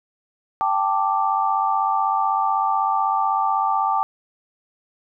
sine chord, G suspended second, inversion none, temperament equal, 784 / 880 / 1174.7 Hz, G5 / A5 / D6, 0 / 0 / 0 cents, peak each -22 dBFS, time 0.61-4.03 s, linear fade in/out 0 ms, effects none

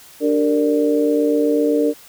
harmonic tone with a mistuned harmonic, 98 Hz, G2, in tune, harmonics 3 / 4 / 5 / 6, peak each -17 / -29 / -17 / -23 dBFS, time 0.2-1.94 s, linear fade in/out 50 ms, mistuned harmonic 5, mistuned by -110 cents, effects white hiss -44 dBFS RMS until 2.08 s

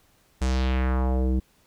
square tone with low-pass filter sweep, 64.4 Hz, C2, 27 cents flat, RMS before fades -23 dBFS, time 0.41-1.4 s, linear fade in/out 10 ms, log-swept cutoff 8500 to 270 Hz, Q 1.8, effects pink hiss -62 dBFS RMS until 1.66 s

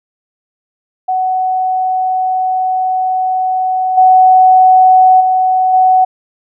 sine tone with level steps, 746 Hz, F#5, 14 cents sharp, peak -11 / -3 / -8 / -5 dBFS, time 1.08-6.05 s, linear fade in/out 10 ms, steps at 3.97 / 5.2 / 5.73 s, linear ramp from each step 10 ms, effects none

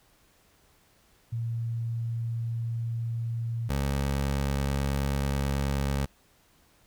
sine / 20% pulse tone pair in turn, 115.7 / 69.29 Hz, A#2 / C#2, -13 / 0 cents, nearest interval major sixth, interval 887 cents, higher first, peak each -28 / -21 dBFS, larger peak second, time 1.32-3.69 / 3.69-6.06 s, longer neither, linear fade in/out 10 ms, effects pink hiss -63 dBFS RMS until 6.86 s

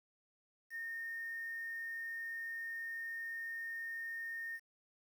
sine tone with quantisation, 1833 Hz, A#6, 30 cents flat, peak -40 dBFS, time 0.7-4.6 s, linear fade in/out 50 ms, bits 10, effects none

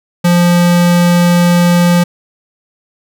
square tone, 174.61 Hz, F3, in tune, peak -7 dBFS, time 0.24-2.04 s, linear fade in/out 10 ms, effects none

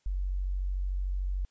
sine tone, 46.78 Hz, F#1, 20 cents sharp, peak -28 dBFS, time 0.06-1.45 s, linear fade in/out 0 ms, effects white hiss -73 dBFS RMS until 1.5 s + resampled to 16000 Hz

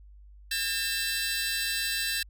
sawtooth tone cluster, 1618 / 1804 / 2663 / 4001 / 4674 Hz, G#6 / A6 / E7 / B7 / D8, -46 / +43 / +17 / +22 / -9 cents, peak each -32 / -31 / -31 / -30 / -33 dBFS, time 0.51-2.23 s, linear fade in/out 5 ms, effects added 50 Hz sine -48 dBFS peak until 2.29 s

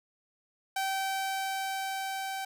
sawtooth tone with level ramp, 773 Hz, G5, 24 cents flat, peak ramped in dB -25 to -30 dBFS, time 0.76-2.45 s, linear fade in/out 5 ms, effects none

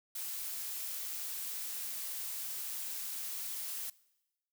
blue noise, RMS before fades -40 dBFS, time 0.15-3.9 s, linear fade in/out 5 ms, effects noise-tail reverb RT60 1.0 s tail -22 dB re dry

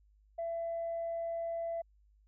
sine tone, 670 Hz, E5, 28 cents sharp, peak -33 dBFS, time 0.38-1.82 s, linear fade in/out 10 ms, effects tanh soft clip ceiling -30 dBFS + added 51 Hz sine -63 dBFS peak until 2.27 s

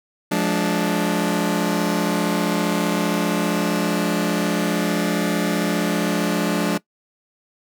sawtooth chord, D diminished, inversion first, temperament just, 176.2 / 211.4 / 293.7 Hz, F3 / Ab3 / D4, +16 / +31 / 0 cents, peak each -19 dBFS, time 0.31-6.78 s, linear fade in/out 10 ms, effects noise-tail reverb RT60 0.1 s tail -20 dB re dry

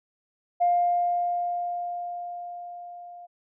sine tone with level ramp, 703 Hz, F5, 11 cents sharp, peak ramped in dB -17 to -41 dBFS, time 0.6-3.27 s, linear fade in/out 20 ms, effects tanh soft clip ceiling -13 dBFS

